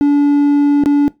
triangle tone with dropouts, 287.8 Hz, D4, 35 cents flat, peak -5 dBFS, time 0.01-1.08 s, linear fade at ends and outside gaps 0 ms, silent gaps 0.837-0.859 s, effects noise-tail reverb RT60 0.2 s tail -20 dB re dry + tanh soft clip ceiling -1 dBFS

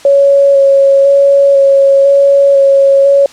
sine tone with vibrato, 554.4 Hz, C#5, in tune, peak -3 dBFS, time 0.05-3.26 s, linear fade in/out 2 ms, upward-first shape square, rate 1 Hz, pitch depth 12 cents each way, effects white hiss -36 dBFS RMS until 3.32 s + low-pass 7000 Hz 12 dB/octave

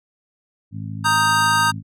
harmonic tone, 53.2 Hz, G#1, 42 cents sharp, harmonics 2 / 3 / 4 / 5, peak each -29 / -32 / -35 / -38 dBFS, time 0.71-1.83 s, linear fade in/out 50 ms
square chord, Eb major, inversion second, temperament equal, 932.3 / 1244.5 / 1568 Hz, Bb5 / Eb6 / G6, 0 / 0 / 0 cents, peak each -20 dBFS, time 1.04-1.72 s, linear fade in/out 20 ms
effects low-pass 12000 Hz 12 dB/octave

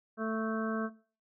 harmonic tone with a mistuned harmonic, 221.3 Hz, A3, 10 cents sharp, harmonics 1 / 2 / 3 / 5 / 6 / 7, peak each -34 / -37 / -39 / -41 / -42 / -42 dBFS, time 0.17-0.9 s, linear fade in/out 50 ms, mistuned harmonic 6, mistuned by -23 cents, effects noise-tail reverb RT60 0.4 s tail -18 dB re dry

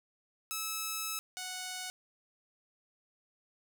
5% pulse tone pair in turn, 1300 / 737.9 Hz, E6 / F#5, -24 / -5 cents, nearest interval minor seventh, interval 981 cents, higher first, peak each -23 / -27 dBFS, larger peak first, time 0.51-1.19 / 1.37-1.9 s, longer first, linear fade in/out 0 ms, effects none

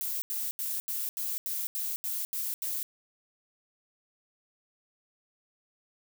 violet noise bursts, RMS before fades -33 dBFS, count 10, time 0.01-2.83 s, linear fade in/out 0 ms, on 210 ms, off 80 ms, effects none

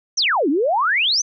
sine exponential two-way sweep, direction down then up, 6390 to 261.6 to 6390 Hz, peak -15 dBFS, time 0.17-1.22 s, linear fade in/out 10 ms, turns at 0.49 s, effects none

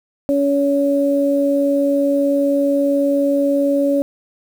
sine tone pair together, 281.5 / 563 Hz, C#4 / C#5, +27 / +27 cents, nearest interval octave, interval 1200 cents, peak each -16 dBFS, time 0.29-4.02 s, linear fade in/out 0 ms, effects 7-bit

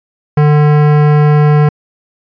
sine tone with hard clipping, 149.1 Hz, D3, 27 cents sharp, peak -7 dBFS, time 0.37-1.69 s, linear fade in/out 5 ms, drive 18 dB, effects resampled to 11025 Hz

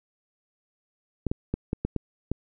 clicks, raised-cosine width 3 ms, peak -13 dBFS, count 7, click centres 1.267 / 1.315 / 1.54 / 1.731 / 1.85 / 1.963 / 2.316 s, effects none

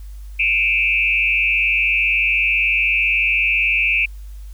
sine tone with frequency modulation, 2489 Hz, D#7, in tune, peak -14 dBFS, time 0.39-4.06 s, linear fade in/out 10 ms, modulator 118 Hz, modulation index 1.7, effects added 50 Hz sine -31 dBFS peak until 4.53 s + white hiss -54 dBFS RMS until 4.53 s

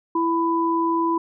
sine tone pair together, 332.4 / 996 Hz, E4 / B5, +15 / +14 cents, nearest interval octave + perfect fifth, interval 1899 cents, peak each -21 dBFS, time 0.15-1.18 s, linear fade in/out 5 ms, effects none

